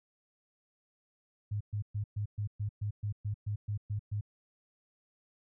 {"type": "tone bursts", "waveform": "sine", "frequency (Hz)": 103.83, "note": "G#2", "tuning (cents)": 0, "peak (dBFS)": -31, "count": 13, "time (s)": [1.51, 4.211], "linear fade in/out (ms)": 10, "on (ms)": 97, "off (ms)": 120, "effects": []}